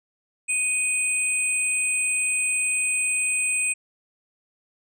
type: tone pair together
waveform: sine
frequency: 2489 / 8129 Hz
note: D#7 / B8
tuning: 0 / +49 cents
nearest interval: octave + minor sixth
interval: 2049 cents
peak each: -23 / -23 dBFS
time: 0.48-3.74 s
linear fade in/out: 20 ms
effects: tanh soft clip ceiling -14 dBFS